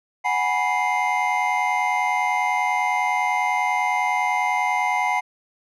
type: tone cluster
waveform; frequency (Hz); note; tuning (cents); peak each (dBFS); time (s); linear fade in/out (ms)
triangle; 739 / 829 / 979 / 2092; F#5 / G#5 / B5 / C7; -2 / -3 / -15 / -1; -23; 0.24-5.21; 20
effects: none